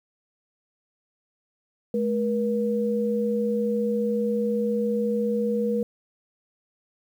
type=tone pair together; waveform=sine; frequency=213.4 / 479 Hz; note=G#3 / A#4; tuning=+47 / +47 cents; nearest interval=octave + major second; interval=1400 cents; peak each=-25 / -24 dBFS; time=1.94-5.83 s; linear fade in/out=2 ms; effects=9-bit